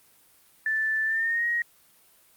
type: tone with pitch glide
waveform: sine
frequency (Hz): 1760 to 1886.3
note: A6 to A#6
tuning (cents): 0 to +20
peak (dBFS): -23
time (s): 0.66-1.62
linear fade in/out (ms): 2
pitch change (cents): +120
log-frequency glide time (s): 1.05-1.46
effects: white hiss -59 dBFS RMS until 2.36 s + Opus 32 kbps